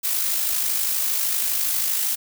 blue noise with amplitude modulation, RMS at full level -21 dBFS, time 0.03-2.16 s, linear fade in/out 20 ms, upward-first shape sine, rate 52.6 Hz, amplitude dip 40%, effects none

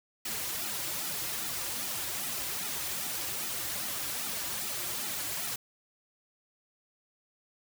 white noise with flanger, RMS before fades -35 dBFS, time 0.25-5.56 s, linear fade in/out 5 ms, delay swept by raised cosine 1.8 to 4.7 ms, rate 2.5 Hz, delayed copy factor -1, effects none

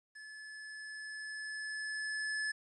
square tone with level ramp, 1724 Hz, A6, 36 cents flat, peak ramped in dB -49 to -34 dBFS, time 0.15-2.52 s, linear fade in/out 10 ms, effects resampled to 24000 Hz + 12-bit

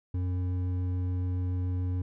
triangle tone with hard clipping, 90.7 Hz, F#2, 34 cents flat, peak -29 dBFS, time 0.14-2.02 s, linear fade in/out 5 ms, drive 11 dB, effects none

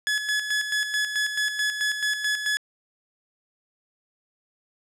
sawtooth tone with tremolo, 1702 Hz, G#6, 42 cents sharp, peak -18 dBFS, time 0.07-2.57 s, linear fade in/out 0 ms, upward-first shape square, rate 4.6 Hz, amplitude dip 55%, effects low-pass 9000 Hz 12 dB/octave

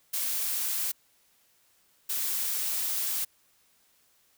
blue noise bursts at uneven times, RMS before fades -30 dBFS, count 2, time 0.13-0.92 / 2.09-3.25 s, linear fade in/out 10 ms, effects white hiss -66 dBFS RMS until 4.37 s

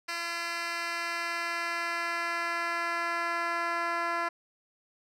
10% pulse tone with band-pass filter sweep, 340.5 Hz, F4, 44 cents flat, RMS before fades -32 dBFS, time 0.08-4.29 s, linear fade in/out 10 ms, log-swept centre 3400 to 1200 Hz, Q 0.88, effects none

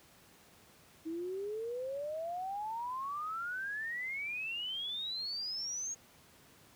sine exponential sweep, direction up, 316.8 to 6645 Hz, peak -36 dBFS, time 1.05-5.95 s, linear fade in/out 20 ms, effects pink hiss -61 dBFS RMS until 6.75 s + high-pass 80 Hz 12 dB/octave

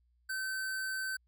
square tone, 1538 Hz, G6, 33 cents flat, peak -35 dBFS, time 0.29-1.17 s, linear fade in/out 10 ms, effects added 60 Hz sine -68 dBFS peak until 1.27 s

